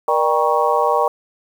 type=harmonic tone with a mistuned harmonic; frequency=158 Hz; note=D#3; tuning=27 cents sharp; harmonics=3 / 4 / 5 / 6 / 7; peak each=-20 / -20 / -20 / -20 / -20 dBFS; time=0.08-1.08 s; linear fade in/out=2 ms; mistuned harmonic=4; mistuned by=-100 cents; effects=7-bit

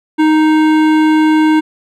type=tone with hard clipping; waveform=sine; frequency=311.1 Hz; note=D#4; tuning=in tune; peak=-9 dBFS; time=0.18-1.61 s; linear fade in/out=20 ms; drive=15 dB; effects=none

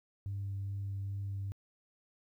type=tone with vibrato; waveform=sine; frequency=98.9 Hz; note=G2; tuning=16 cents sharp; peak=-34 dBFS; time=0.26-1.52 s; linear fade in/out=0 ms; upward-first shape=sine; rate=2.4 Hz; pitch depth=10 cents each way; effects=tanh soft clip ceiling -32 dBFS + 12-bit

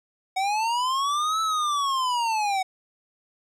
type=linear two-way sweep; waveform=square; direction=up then down; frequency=745 to 1318.5 to 745 Hz; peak=-23 dBFS; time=0.36-2.63 s; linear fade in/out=10 ms; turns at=1.41 s; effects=low-pass 8000 Hz 12 dB/octave + 10-bit

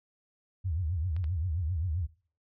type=tone with vibrato; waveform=sine; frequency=84.2 Hz; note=E2; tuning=37 cents sharp; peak=-28 dBFS; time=0.64-2.07 s; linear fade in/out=20 ms; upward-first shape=triangle; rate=7.6 Hz; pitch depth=260 cents each way
type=clicks; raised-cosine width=0.3 ms; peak=-34 dBFS; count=2; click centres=1.165 / 1.242 s
effects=noise-tail reverb RT60 0.4 s tail -19 dB re dry

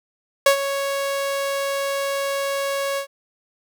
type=tone with ADSR envelope; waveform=sawtooth; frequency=554.4 Hz; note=C#5; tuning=in tune; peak=-6 dBFS; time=0.46-3.07 s; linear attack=4 ms; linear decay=95 ms; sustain=-12 dB; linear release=93 ms; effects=none

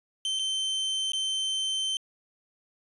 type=tone with dropouts; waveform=40% pulse; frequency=3100 Hz; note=G7; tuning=20 cents flat; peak=-26 dBFS; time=0.25-1.97 s; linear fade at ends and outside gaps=1 ms; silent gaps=0.39-0.394 / 1.12-1.133 s; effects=resampled to 24000 Hz

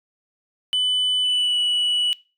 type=tone with pitch glide; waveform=sine; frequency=3000 to 2947 Hz; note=F#7 to F#7; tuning=+23 to -8 cents; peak=-15 dBFS; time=0.73-2.13 s; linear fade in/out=0 ms; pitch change=-31 cents; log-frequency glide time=1.22-1.58 s; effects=noise-tail reverb RT60 0.3 s tail -22 dB re dry + tanh soft clip ceiling -17 dBFS

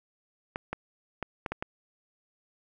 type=clicks; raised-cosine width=0.5 ms; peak=-17 dBFS; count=6; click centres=0.559 / 0.73 / 1.227 / 1.462 / 1.52 / 1.625 s; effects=none

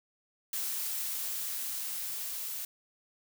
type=noise with level ramp; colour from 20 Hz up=blue; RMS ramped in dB=-34 to -38 dBFS; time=0.53-2.65 s; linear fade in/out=2 ms; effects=none

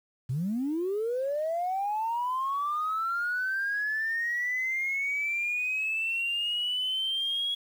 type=linear sweep; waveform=sine; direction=up; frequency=116.54 to 3337 Hz; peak=-26 dBFS; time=0.29-7.55 s; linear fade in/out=10 ms; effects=tanh soft clip ceiling -22 dBFS + 9-bit

